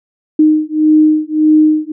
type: beating tone pair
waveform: sine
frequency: 307.6 / 309.3 Hz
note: D#4 / D#4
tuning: -20 / -10 cents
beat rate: 1.7 Hz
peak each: -10 dBFS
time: 0.39-1.92 s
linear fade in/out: 5 ms
effects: none

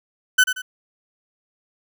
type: tone with echo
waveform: 35% pulse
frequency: 1506 Hz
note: F#6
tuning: 30 cents sharp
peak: -9 dBFS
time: 0.38-0.44 s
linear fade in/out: 10 ms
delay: 90 ms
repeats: 2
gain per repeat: -9 dB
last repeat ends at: 0.62 s
effects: none

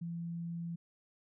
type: tone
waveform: sine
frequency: 169.2 Hz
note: E3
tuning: 45 cents sharp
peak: -37 dBFS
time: 0.01-0.76 s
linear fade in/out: 10 ms
effects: none

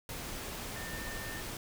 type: tone in noise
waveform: sine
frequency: 1800 Hz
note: A6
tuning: 39 cents sharp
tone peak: -44 dBFS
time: 0.76-1.41 s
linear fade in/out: 2 ms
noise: pink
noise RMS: -41 dBFS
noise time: 0.09-1.57 s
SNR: -6 dB
effects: none

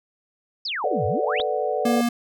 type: exponential two-way sweep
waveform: sine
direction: down then up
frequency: 5400 to 87.9 to 4072 Hz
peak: -25 dBFS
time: 0.65-1.42 s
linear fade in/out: 5 ms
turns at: 1.06 s
type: chord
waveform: sine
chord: B minor seventh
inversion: third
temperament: equal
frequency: 440 / 493.9 / 587.3 / 740 Hz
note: A4 / B4 / D5 / F#5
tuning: 0 / 0 / 0 / 0 cents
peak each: -27 dBFS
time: 0.84-2.01 s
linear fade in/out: 2 ms
type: clicks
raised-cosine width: 0.5 ms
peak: -20 dBFS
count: 2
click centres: 1.398 / 1.401 s
type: tone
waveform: square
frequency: 237.3 Hz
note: A#3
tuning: 31 cents sharp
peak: -20 dBFS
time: 1.85-2.09 s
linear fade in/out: 5 ms
effects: none

